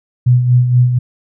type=tone with tremolo; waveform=sine; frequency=124 Hz; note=B2; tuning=7 cents sharp; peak=-5 dBFS; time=0.26-0.99 s; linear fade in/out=10 ms; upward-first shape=sine; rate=4.2 Hz; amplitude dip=55%; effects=none